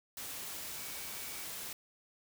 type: tone in noise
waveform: sine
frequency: 2269 Hz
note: C#7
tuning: 40 cents sharp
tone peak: -54 dBFS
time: 0.78-1.44 s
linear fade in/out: 2 ms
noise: white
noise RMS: -43 dBFS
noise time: 0.17-1.73 s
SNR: -14 dB
effects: none